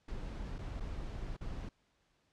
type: noise with dropouts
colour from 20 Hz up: brown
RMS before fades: -41 dBFS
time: 0.08-1.69 s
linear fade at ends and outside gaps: 5 ms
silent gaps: 0.584-0.588 / 0.8-0.805 / 1.367-1.409 s
effects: pink hiss -75 dBFS RMS until 2.32 s + low-pass 6000 Hz 12 dB/octave